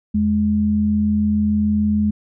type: tone pair together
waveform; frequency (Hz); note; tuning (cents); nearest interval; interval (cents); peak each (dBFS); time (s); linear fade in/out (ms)
sine; 83.46 / 210.3; E2 / G#3; +22 / +22; octave + major third; 1600; -23 / -15; 0.14-2.11; 10
effects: none